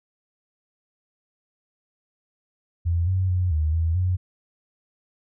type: tone with pitch steps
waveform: sine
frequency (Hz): 85.2 / 93.5 / 90.6 / 77.4 / 82 / 91.2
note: F2 / F#2 / F#2 / D#2 / E2 / F#2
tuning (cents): -42 / +19 / -36 / -9 / -9 / -24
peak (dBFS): -19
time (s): 2.85-4.17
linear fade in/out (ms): 20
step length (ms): 220
effects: none